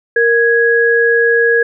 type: tone pair together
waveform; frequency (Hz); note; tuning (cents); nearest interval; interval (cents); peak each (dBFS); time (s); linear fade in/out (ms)
sine; 466.2 / 1661.3; A#4 / G#6; 0 / 0; octave + minor seventh; 2200; -11; 0.16-1.63; 5
effects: none